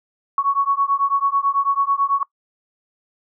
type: beating tone pair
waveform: sine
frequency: 1108.7 / 1117.8 Hz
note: C#6 / C#6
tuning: 0 / +14 cents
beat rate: 9.1 Hz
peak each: -19 dBFS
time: 0.38-2.23 s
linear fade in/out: 2 ms
effects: noise-tail reverb RT60 0.1 s tail -23 dB re dry